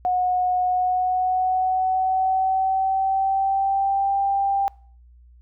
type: tone with pitch glide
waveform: sine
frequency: 729 to 790.4 Hz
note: F#5 to G5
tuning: -26 to +14 cents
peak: -18 dBFS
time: 0.05-4.68 s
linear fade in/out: 0 ms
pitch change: +140 cents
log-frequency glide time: 0.63-4.17 s
effects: noise-tail reverb RT60 0.5 s tail -25 dB re dry + added 60 Hz sine -47 dBFS peak until 5.41 s